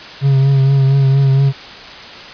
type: tone with vibrato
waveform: triangle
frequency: 136.4 Hz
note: C#3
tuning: 28 cents flat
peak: -6 dBFS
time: 0.21-1.53 s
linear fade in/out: 50 ms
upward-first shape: triangle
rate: 4.3 Hz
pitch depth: 36 cents each way
effects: white hiss -32 dBFS RMS until 2.33 s + resampled to 11025 Hz